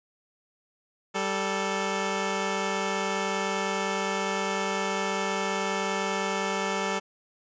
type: tone pair together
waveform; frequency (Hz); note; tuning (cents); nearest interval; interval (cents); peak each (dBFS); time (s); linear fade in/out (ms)
10% pulse; 194.9 / 439.6; G3 / A4; -10 / -2; octave + major second; 1408; -21; 1.14-7; 20
effects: resampled to 16000 Hz